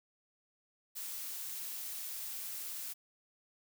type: noise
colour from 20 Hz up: blue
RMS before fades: -42 dBFS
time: 0.95-2.94 s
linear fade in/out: 20 ms
effects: none